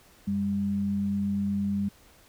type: tone pair together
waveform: sine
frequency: 92.2 / 200.2 Hz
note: F#2 / G3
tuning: -6 / +37 cents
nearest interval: octave + minor second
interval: 1343 cents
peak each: -36 / -25 dBFS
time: 0.27-1.89 s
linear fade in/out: 10 ms
effects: pink hiss -57 dBFS RMS until 2.28 s